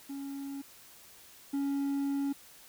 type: tone pair in turn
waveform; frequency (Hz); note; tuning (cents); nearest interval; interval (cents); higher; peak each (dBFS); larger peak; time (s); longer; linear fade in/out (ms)
triangle; 277.2 / 279; C#4 / C#4; 0 / +11; unison; 11; second; -35 / -27; second; 0.09-0.62 / 1.53-2.33; second; 10
effects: white hiss -55 dBFS RMS until 2.68 s